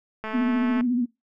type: click train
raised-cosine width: 0.5 ms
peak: -18 dBFS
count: 125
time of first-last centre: 0.24-0.809 s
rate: 218 Hz
type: tone with vibrato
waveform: sine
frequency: 245.3 Hz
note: B3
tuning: 12 cents flat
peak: -20 dBFS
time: 0.33-1.06 s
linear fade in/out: 20 ms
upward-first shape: sine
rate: 14 Hz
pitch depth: 68 cents each way
effects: noise-tail reverb RT60 0.2 s tail -21 dB re dry